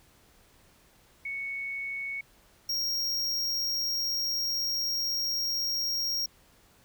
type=tone pair in turn; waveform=sine / square; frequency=2217 / 5586 Hz; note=C#7 / F8; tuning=0 / -1 cents; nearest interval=octave + major third; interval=1599 cents; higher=second; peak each=-32 / -28 dBFS; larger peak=second; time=1.25-2.21 / 2.69-6.26 s; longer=second; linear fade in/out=5 ms; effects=pink hiss -61 dBFS RMS until 6.84 s